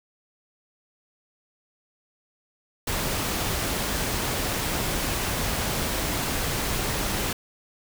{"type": "noise", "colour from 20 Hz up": "pink", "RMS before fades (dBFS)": -27, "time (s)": [2.87, 7.33], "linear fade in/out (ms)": 5, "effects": []}